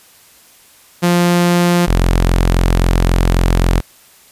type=tone pair in turn; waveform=sawtooth; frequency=174.9 / 43.73 Hz; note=F3 / F1; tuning=+3 / +3 cents; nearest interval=2 octaves; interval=2400 cents; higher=first; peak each=-6 dBFS; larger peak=neither; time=1.02-1.87 / 1.87-3.81 s; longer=second; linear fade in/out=20 ms; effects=white hiss -46 dBFS RMS until 4.31 s + resampled to 32000 Hz